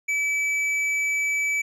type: tone with hard clipping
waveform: sine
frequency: 2300 Hz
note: D7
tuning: 37 cents flat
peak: -23 dBFS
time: 0.08-1.62 s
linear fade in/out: 10 ms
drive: 6 dB
effects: none